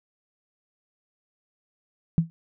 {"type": "tone with exponential decay", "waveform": "sine", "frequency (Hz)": 164.81, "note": "E3", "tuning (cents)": 0, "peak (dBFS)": -12, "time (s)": [2.18, 2.3], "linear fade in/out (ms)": 0, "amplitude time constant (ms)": 26, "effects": []}